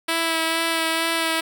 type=tone with vibrato; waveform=5% pulse; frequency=327.6 Hz; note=E4; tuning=11 cents flat; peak=-9 dBFS; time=0.08-1.41 s; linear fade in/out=10 ms; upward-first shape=sine; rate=2.2 Hz; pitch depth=17 cents each way; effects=none